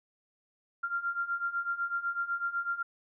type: beating tone pair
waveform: sine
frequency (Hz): 1384 / 1392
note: F6 / F6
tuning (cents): -16 / -6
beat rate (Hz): 8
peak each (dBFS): -35 / -32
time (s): 0.83-2.83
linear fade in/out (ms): 10
effects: none